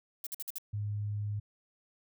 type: noise bursts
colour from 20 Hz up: violet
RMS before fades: -38 dBFS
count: 5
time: 0.24-0.583 s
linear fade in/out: 2 ms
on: 27 ms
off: 52 ms
type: tone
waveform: sine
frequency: 103.83 Hz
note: G#2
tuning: in tune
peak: -32 dBFS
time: 0.73-1.4 s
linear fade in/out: 10 ms
effects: none